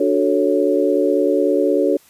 sine chord, D major seventh, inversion none, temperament equal, 293.7 / 370 / 440 / 554.4 Hz, D4 / F#4 / A4 / C#5, 0 / 0 / 0 / 0 cents, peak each -19 dBFS, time 0-1.97 s, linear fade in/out 5 ms, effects white hiss -51 dBFS RMS until 2.09 s + resampled to 32000 Hz

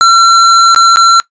square tone with dropouts, 1357 Hz, E6, 50 cents sharp, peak -3 dBFS, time 0.01-1.2 s, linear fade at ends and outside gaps 0 ms, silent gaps 0.747-0.761 / 0.96-0.97 s, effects noise-tail reverb RT60 0.1 s tail -19 dB re dry + resampled to 16000 Hz

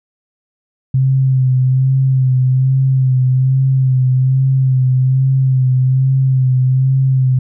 sine tone with vibrato, 130.81 Hz, C3, in tune, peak -9 dBFS, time 0.94-7.39 s, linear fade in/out 5 ms, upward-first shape sine, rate 1.2 Hz, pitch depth 33 cents each way, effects none

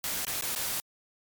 white noise with dropouts, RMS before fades -32 dBFS, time 0.04-0.8 s, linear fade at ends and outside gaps 0 ms, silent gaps 0.249-0.268 / 0.41-0.423 / 0.551-0.561 s, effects MP3 96 kbps

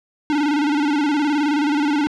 square tone with vibrato, 293.7 Hz, D4, in tune, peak -17 dBFS, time 0.3-2.07 s, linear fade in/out 0 ms, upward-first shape square, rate 19 Hz, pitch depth 67 cents each way, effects low-pass 4000 Hz 12 dB/octave

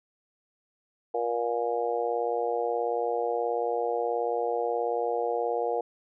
harmonic tone, 118.5 Hz, A#2, 29 cents sharp, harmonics 3 / 4 / 5 / 6 / 7, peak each -37 / -28 / -36 / -31 / -35 dBFS, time 1.14-5.81 s, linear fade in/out 5 ms, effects none

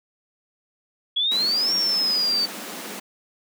sine exponential two-way sweep, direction up then down, 3322 to 5588 to 4554 Hz, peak -19 dBFS, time 1.16-2.46 s, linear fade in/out 10 ms, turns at 1.74 s
pink high-pass noise, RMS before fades -35 dBFS, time 1.31-3 s, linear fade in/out 10 ms, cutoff 180 Hz, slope 96 dB/octave
effects none

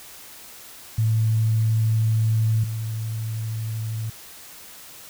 sine tone pair in turn, 110.9 / 110.9 Hz, A2 / A2, +14 / +14 cents, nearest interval unison, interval 0 cents, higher neither, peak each -17 / -25 dBFS, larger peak first, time 0.98-2.64 / 2.64-4.1 s, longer first, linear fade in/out 5 ms, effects white hiss -43 dBFS RMS until 5.09 s

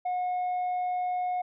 sine tone, 725 Hz, F#5, 35 cents flat, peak -24 dBFS, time 0.05-1.42 s, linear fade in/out 10 ms, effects tanh soft clip ceiling -26 dBFS

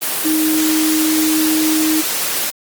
sine tone in noise, 313.3 Hz, D#4, 12 cents sharp, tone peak -13 dBFS, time 0.24-2.02 s, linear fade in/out 20 ms, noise white, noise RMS -19 dBFS, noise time 0.01-2.51 s, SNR +3 dB, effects high-pass 200 Hz 12 dB/octave + Opus 24 kbps

